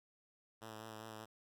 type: tone with vibrato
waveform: 5% pulse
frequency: 110 Hz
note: A2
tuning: in tune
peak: -37 dBFS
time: 0.61-1.26 s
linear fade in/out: 20 ms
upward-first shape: sine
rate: 5 Hz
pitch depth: 22 cents each way
effects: none